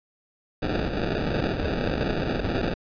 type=noise with sample-and-hold; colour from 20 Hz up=white; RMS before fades=-26 dBFS; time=0.62-2.74 s; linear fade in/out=5 ms; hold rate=1050 Hz; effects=resampled to 11025 Hz